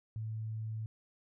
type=tone; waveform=sine; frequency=110 Hz; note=A2; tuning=in tune; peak=-36 dBFS; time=0.16-0.86 s; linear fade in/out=0 ms; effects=none